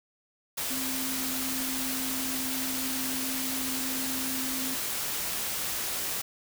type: tone in noise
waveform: sine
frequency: 261.6 Hz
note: C4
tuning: in tune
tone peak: -35 dBFS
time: 0.7-4.75 s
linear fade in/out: 10 ms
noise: white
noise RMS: -32 dBFS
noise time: 0.57-6.22 s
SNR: -6 dB
effects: none